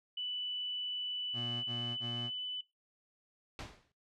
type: tone with pitch glide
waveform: sine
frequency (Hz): 2978 to 2997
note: F#7 to F#7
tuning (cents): +11 to +22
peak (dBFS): -36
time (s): 0.17-2.61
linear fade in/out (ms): 5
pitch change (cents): +11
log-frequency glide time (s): 1.43-2.06
type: tone bursts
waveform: 25% pulse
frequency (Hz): 119.6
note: A#2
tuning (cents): +45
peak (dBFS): -37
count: 3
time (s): 1.33-2.306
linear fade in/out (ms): 50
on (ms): 310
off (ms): 23
type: noise with exponential decay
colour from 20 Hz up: pink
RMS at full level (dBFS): -40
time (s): 3.59-3.92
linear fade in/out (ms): 1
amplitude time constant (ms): 70
effects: noise-tail reverb RT60 0.2 s tail -18 dB re dry + low-pass 5000 Hz 12 dB/octave